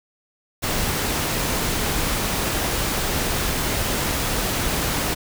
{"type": "noise", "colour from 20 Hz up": "pink", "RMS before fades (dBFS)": -23, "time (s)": [0.62, 5.15], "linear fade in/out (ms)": 20, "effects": []}